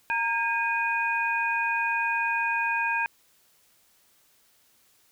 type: tone cluster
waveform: sine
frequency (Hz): 925 / 1616 / 2477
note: A#5 / G#6 / D#7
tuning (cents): -14 / -48 / -8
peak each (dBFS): -28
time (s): 0.1-3.06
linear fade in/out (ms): 0
effects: white hiss -63 dBFS RMS until 5.11 s